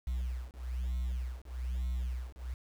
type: beating tone pair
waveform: sine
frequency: 61.74 / 62.84 Hz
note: B1 / B1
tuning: 0 / +31 cents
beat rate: 1.1 Hz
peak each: -34 / -34 dBFS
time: 0.07-2.54 s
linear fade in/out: 5 ms
effects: tanh soft clip ceiling -30 dBFS + 9-bit